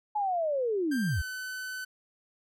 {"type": "linear sweep", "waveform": "sine", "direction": "down", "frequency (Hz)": [857, 60], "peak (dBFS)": -26, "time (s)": [0.15, 1.22], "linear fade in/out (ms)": 10}
{"type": "tone with pitch glide", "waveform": "45% pulse", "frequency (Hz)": [1582, 1512.3], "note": ["G6", "F#6"], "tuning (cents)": [15, 37], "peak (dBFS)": -35, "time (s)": [0.91, 1.85], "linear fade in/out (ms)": 10, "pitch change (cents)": -78, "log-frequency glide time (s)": [1.08, 1.25]}
{"effects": []}